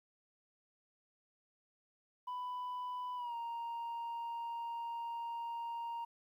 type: tone with pitch glide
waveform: sine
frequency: 994 to 932.8 Hz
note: B5 to A#5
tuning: +11 to +1 cents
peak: -36 dBFS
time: 2.27-6.05 s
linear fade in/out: 10 ms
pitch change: -110 cents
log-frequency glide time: 3.16-3.35 s
effects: tanh soft clip ceiling -38 dBFS + 12-bit